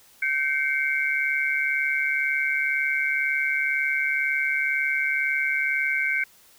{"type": "tone cluster", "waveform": "sine", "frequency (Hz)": [1550, 2128, 2270], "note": ["G6", "C7", "C#7"], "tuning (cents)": [-20, 29, 41], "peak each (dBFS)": -26, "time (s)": [0.22, 6.24], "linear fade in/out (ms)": 5, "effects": ["white hiss -55 dBFS RMS until 6.58 s"]}